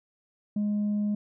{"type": "tone with tanh clipping", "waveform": "sine", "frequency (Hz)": 207.7, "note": "G#3", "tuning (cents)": 0, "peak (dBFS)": -25, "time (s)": [0.56, 1.15], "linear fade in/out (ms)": 5, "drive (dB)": 1, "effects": []}